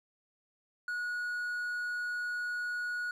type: tone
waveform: triangle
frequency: 1456 Hz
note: F#6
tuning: 28 cents flat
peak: -31 dBFS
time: 0.88-3.11 s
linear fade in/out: 2 ms
effects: none